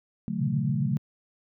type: chord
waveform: sine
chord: D major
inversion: none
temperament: equal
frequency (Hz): 146.83 / 185 / 220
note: D3 / F#3 / A3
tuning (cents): 0 / 0 / 0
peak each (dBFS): -35 / -31 / -31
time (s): 0.28-0.97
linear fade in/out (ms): 0
type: tone with vibrato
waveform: sine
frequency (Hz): 138.59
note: C#3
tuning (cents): 0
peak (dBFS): -25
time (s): 0.38-0.98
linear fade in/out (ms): 20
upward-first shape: sine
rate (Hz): 18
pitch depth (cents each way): 200
effects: none